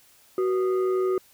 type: tone with frequency modulation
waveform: sine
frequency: 374.1 Hz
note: F#4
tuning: 19 cents sharp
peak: -20 dBFS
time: 0.38-1.18 s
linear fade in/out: 2 ms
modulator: 860 Hz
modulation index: 0.44
effects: tanh soft clip ceiling -16 dBFS + white hiss -57 dBFS RMS until 1.33 s